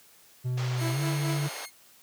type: tone with pitch glide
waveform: triangle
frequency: 125.7 to 144.39 Hz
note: B2 to D3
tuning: +31 to -29 cents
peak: -24 dBFS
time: 0.44-1.49 s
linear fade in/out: 20 ms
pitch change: +240 cents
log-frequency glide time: 0.9-1.01 s
type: band-pass noise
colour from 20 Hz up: pink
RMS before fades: -40 dBFS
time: 0.57-1.66 s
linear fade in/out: 10 ms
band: 480 to 6200 Hz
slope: 24 dB/octave
type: tone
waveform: 10% pulse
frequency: 2149 Hz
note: C7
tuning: 46 cents sharp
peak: -31 dBFS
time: 0.76-1.71 s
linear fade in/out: 50 ms
type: tone with tremolo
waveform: sawtooth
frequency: 329.6 Hz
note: E4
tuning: in tune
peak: -26 dBFS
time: 0.81-1.47 s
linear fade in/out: 5 ms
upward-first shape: triangle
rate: 4.6 Hz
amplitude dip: 85%
effects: white hiss -57 dBFS RMS until 2.02 s + high-pass 80 Hz 12 dB/octave